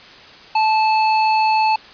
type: tone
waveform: square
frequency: 873 Hz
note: A5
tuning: 14 cents flat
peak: -14 dBFS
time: 0.55-1.76 s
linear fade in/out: 5 ms
effects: white hiss -41 dBFS RMS until 1.93 s + resampled to 11025 Hz

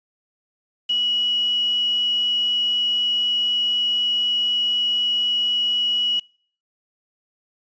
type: tone with quantisation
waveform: sine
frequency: 2924 Hz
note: F#7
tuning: 21 cents flat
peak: -18 dBFS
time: 0.89-6.2 s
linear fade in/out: 10 ms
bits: 6
effects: noise-tail reverb RT60 0.5 s tail -26 dB re dry + resampled to 16000 Hz

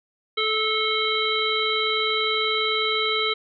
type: harmonic tone with a mistuned harmonic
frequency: 435.3 Hz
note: A4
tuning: 19 cents flat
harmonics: 1 / 3 / 5 / 7 / 9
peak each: -27 / -27 / -27 / -27 / -27 dBFS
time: 0.37-3.34 s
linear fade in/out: 10 ms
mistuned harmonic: 7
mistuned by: +54 cents
effects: none

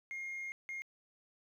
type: tone bursts at uneven times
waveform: sine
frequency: 2133 Hz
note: C7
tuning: 33 cents sharp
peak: -37 dBFS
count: 2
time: 0.11-0.52 / 0.69-0.82 s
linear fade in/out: 0 ms
effects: tanh soft clip ceiling -38 dBFS + 12-bit

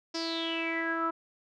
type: tone with low-pass filter sweep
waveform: sawtooth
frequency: 329.6 Hz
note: E4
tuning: in tune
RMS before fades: -32 dBFS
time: 0.14-1.11 s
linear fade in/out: 10 ms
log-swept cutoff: 5300 to 1200 Hz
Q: 9.2
effects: none

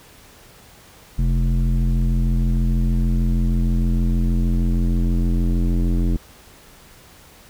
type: tone with low-pass filter sweep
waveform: square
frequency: 43.2 Hz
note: F1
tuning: 18 cents flat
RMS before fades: -18 dBFS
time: 1.18-6.17 s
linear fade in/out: 10 ms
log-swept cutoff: 180 to 280 Hz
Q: 2.3
effects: pink hiss -47 dBFS RMS until 7.49 s

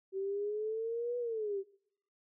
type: exponential two-way sweep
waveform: sine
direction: up then down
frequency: 381.1 to 490.1 to 381.1 Hz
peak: -33 dBFS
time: 0.12-1.64 s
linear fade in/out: 50 ms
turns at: 1.18 s
effects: noise-tail reverb RT60 0.7 s tail -23 dB re dry

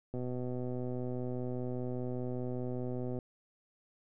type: click train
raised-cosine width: 2 ms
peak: -26 dBFS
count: 382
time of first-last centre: 0.14-3.188 s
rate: 125 Hz
effects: none

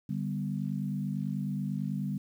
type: chord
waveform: sine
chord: G major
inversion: second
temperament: equal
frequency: 146.83 / 196 / 246.9 Hz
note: D3 / G3 / B3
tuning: 0 / 0 / 0 cents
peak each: -34 / -33 / -38 dBFS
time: 0.09-2.18 s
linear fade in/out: 5 ms
effects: 10-bit

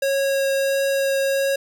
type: tone with vibrato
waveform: square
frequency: 547 Hz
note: C#5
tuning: 23 cents flat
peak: -19 dBFS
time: 0.02-1.56 s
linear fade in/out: 5 ms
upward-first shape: triangle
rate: 1.5 Hz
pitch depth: 9 cents each way
effects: none

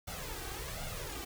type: noise with flanger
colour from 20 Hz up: pink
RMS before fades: -41 dBFS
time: 0.07-1.25 s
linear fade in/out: 10 ms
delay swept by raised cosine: 1.4 to 2.6 ms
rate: 1.3 Hz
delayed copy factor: +0.7
effects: none

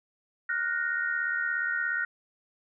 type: tone cluster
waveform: sine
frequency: 1419 / 1496 / 1860 Hz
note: F6 / F#6 / A#6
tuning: +27 / +19 / -4 cents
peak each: -31 dBFS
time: 0.49-2.05 s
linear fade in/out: 5 ms
effects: none

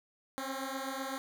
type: beating tone pair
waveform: 10% pulse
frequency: 264.9 / 272.8 Hz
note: C4 / C#4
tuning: +22 / -28 cents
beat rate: 7.9 Hz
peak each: -30 / -32 dBFS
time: 0.38-1.18 s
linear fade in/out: 0 ms
effects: none

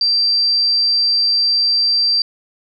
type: tone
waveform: sine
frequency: 4699 Hz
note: D8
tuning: in tune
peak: -12 dBFS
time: 0.01-2.22 s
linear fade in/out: 2 ms
effects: none

